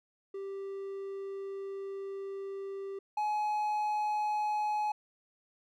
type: tone pair in turn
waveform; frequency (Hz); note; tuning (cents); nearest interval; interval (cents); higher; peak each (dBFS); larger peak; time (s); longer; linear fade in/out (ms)
triangle; 392 / 844.4; G4 / G#5; 0 / +29; octave + minor second; 1329; second; -35 / -27; second; 0.34-2.99 / 3.17-4.92; first; 5
effects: none